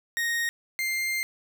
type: tone pair in turn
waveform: 40% pulse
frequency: 1864.7 / 2101 Hz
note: A#6 / C7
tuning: 0 / +7 cents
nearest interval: major second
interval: 207 cents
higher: second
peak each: -24 / -25 dBFS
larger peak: first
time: 0.17-0.49 / 0.79-1.23 s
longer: second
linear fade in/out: 0 ms
effects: none